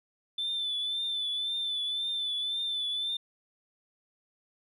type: tone with vibrato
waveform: sine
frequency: 3520 Hz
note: A7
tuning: in tune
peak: -28 dBFS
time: 0.38-3.17 s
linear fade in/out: 5 ms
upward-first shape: triangle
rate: 1.9 Hz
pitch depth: 50 cents each way
effects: tanh soft clip ceiling -26 dBFS